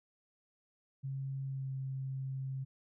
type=tone with pitch glide; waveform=sine; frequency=135.4 to 133.46 Hz; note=C#3 to C3; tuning=-40 to +35 cents; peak=-36 dBFS; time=1.03-2.65 s; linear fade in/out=20 ms; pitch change=-25 cents; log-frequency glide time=1.45-1.71 s; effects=none